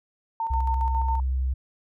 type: tone with tremolo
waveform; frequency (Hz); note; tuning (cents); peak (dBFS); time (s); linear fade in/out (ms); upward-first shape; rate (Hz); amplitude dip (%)
sine; 906; A#5; -50; -24; 0.4-1.2; 2; square; 7.3; 45
type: tone with vibrato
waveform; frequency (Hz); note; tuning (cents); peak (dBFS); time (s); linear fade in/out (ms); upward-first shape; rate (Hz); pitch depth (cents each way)
sine; 64.9; C2; -13; -22; 0.5-1.54; 10; triangle; 11; 11
effects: none